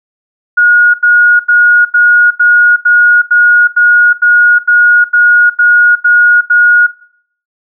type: tone bursts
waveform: sine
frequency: 1442 Hz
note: F#6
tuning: 45 cents flat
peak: -3 dBFS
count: 14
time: 0.57-6.868 s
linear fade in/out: 10 ms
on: 370 ms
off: 86 ms
effects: noise-tail reverb RT60 0.6 s tail -18 dB re dry